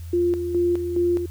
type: tone with tremolo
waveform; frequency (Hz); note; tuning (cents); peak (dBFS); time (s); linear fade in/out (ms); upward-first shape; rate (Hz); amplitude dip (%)
sine; 349.2; F4; 0; -17; 0.13-1.26; 5; square; 2.4; 55
effects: added 84 Hz sine -32 dBFS peak until 1.3 s + white hiss -52 dBFS RMS until 1.3 s